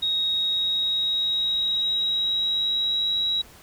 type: tone with pitch glide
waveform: sine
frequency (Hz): 3769 to 3868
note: A#7 to B7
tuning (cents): +18 to -37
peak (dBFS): -21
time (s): 0.02-3.42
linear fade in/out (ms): 10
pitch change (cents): +45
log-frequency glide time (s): 0.3-3.13
effects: pink hiss -49 dBFS RMS until 3.62 s